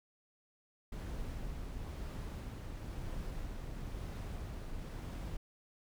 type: noise with tremolo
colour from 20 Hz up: brown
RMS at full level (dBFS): -41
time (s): 0.92-5.37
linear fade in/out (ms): 5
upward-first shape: sine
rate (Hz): 1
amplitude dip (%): 25
effects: none